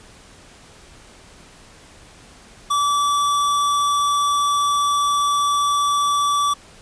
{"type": "tone", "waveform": "square", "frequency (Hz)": 1155, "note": "D6", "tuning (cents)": -29, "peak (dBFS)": -17, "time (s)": [2.7, 6.54], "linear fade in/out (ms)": 10, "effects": ["pink hiss -46 dBFS RMS until 6.81 s", "resampled to 22050 Hz"]}